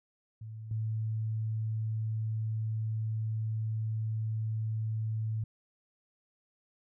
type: tone with level steps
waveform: sine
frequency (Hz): 110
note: A2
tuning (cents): 0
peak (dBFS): -40 / -30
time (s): 0.41-5.44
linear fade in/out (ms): 5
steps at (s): 0.71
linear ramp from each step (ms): 2
effects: none